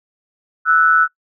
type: tone pair together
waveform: sine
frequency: 1320 / 1480 Hz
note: E6 / F#6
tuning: +2 / 0 cents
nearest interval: major second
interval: 198 cents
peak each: -12 dBFS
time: 0.65-1.08 s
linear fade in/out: 50 ms
effects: noise-tail reverb RT60 0.1 s tail -22 dB re dry